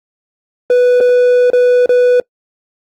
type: tone with dropouts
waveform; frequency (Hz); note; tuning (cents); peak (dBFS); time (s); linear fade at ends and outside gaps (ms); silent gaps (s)
triangle; 493.9; B4; 0; -4; 0.7-2.2; 2; 1.004-1.008 / 1.502-1.532 / 1.86-1.892
effects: noise-tail reverb RT60 0.1 s tail -24 dB re dry + Opus 24 kbps